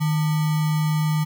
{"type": "tone with sample-and-hold", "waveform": "sine", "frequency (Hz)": 154.5, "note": "D#3", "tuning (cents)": -12, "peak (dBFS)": -18, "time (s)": [0, 1.25], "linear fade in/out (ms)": 20, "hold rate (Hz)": 1050, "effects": []}